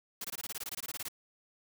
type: noise bursts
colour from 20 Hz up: white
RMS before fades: -39 dBFS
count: 16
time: 0.21-1.085 s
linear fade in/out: 5 ms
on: 35 ms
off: 21 ms
effects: none